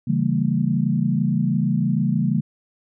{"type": "chord", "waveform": "sine", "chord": "C# diminished seventh", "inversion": "none", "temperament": "equal with one note detuned", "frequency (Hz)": [138.59, 164.81, 196, 227.5], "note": ["C#3", "E3", "G3", "Bb3"], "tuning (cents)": [0, 0, 0, -42], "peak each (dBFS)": -23, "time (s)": [0.07, 2.41], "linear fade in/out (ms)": 10, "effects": []}